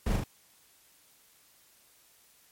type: noise with echo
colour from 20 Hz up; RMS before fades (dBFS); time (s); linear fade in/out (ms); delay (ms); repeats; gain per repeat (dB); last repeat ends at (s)
brown; -29; 0.06-0.16; 5; 40; 2; -2; 0.24
effects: white hiss -62 dBFS RMS until 2.51 s + MP3 64 kbps